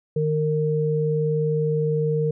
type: tone pair together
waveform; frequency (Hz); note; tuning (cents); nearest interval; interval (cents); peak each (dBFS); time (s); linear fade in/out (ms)
sine; 153.5 / 459.7; D#3 / A#4; -23 / -24; octave + perfect fifth; 1899; -22; 0.16-2.31; 5
effects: none